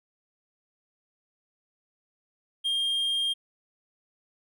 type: tone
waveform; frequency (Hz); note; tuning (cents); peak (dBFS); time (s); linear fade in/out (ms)
triangle; 3213; G7; +42; -23; 2.64-3.34; 20
effects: none